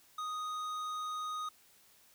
sine tone with tanh clipping, 1244.5 Hz, D#6, in tune, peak -38 dBFS, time 0.18-1.49 s, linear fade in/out 5 ms, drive 12 dB, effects white hiss -64 dBFS RMS until 2.14 s

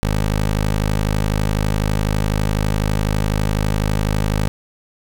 15% pulse tone, 52 Hz, G#1, 3 cents sharp, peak -10 dBFS, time 0.03-4.48 s, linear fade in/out 0 ms, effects none

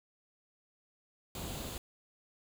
pink noise with comb filter, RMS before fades -41 dBFS, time 1.35-1.78 s, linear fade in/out 2 ms, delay 0.27 ms, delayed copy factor +0.5, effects none

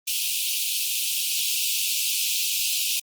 pink high-pass noise, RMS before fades -25 dBFS, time 0.07-3 s, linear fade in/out 10 ms, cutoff 2500 Hz, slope 96 dB/octave, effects Opus 24 kbps

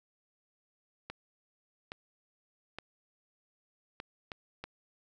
clicks, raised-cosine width 0.3 ms, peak -24 dBFS, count 6, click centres 1.1 / 1.919 / 2.786 / 4.001 / 4.318 / 4.64 s, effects none

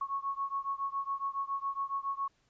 sine beating tone pair, 1100 / 1107.2 Hz, C#6 / C#6, -14 / -2 cents, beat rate 7.2 Hz, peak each -35 / -36 dBFS, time 0.01-2.28 s, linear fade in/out 5 ms, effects pink hiss -72 dBFS RMS until 2.49 s + resampled to 16000 Hz

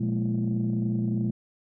sine tone cluster, 120.8 / 179.4 / 210.8 / 233.9 / 334.9 Hz, B2 / F3 / G#3 / A#3 / E4, -38 / +47 / +26 / +6 / +27 cents, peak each -27 / -33 / -26 / -35 / -35 dBFS, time 0-1.31 s, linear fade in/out 10 ms, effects tanh soft clip ceiling -17 dBFS

